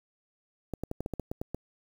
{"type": "clicks", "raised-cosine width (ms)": 2, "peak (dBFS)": -20, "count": 10, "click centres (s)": [0.737, 0.836, 0.914, 1.006, 1.061, 1.137, 1.197, 1.315, 1.415, 1.546], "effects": ["8-bit"]}